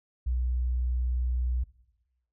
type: tone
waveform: sine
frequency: 61.74 Hz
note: B1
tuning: in tune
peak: -25 dBFS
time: 0.26-1.64 s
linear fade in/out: 10 ms
effects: noise-tail reverb RT60 1.0 s tail -19 dB re dry